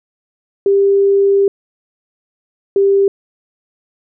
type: tone pair in turn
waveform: sine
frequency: 396.5 / 395.1 Hz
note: G4 / G4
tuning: +20 / +14 cents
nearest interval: unison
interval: 6 cents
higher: first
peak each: -8 dBFS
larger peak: neither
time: 0.66-1.48 / 2.76-3.08 s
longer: first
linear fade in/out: 2 ms
effects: none